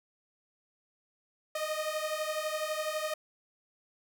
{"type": "beating tone pair", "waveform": "sawtooth", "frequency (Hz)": [612, 624], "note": ["D#5", "D#5"], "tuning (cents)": [-29, 5], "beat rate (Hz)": 12, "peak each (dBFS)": -31, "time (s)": [1.55, 3.14], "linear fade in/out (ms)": 5, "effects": []}